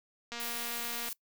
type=click train; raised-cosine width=0.2 ms; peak=-23 dBFS; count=182; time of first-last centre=0.32-1.087 s; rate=236 Hz
type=noise; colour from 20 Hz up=blue; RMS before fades=-39 dBFS; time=0.4-1.13 s; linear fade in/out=0 ms
effects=noise-tail reverb RT60 0.1 s tail -23 dB re dry